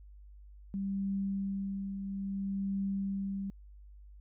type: tone with tremolo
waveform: sine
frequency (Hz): 196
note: G3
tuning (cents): 0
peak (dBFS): -30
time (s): 0.74-3.5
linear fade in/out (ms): 0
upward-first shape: triangle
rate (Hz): 0.6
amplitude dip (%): 50
effects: added 50 Hz sine -50 dBFS peak until 4.2 s